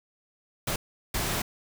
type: noise bursts at uneven times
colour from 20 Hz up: pink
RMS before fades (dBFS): -29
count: 2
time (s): 0.67-0.76 / 1.14-1.42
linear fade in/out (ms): 5
effects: none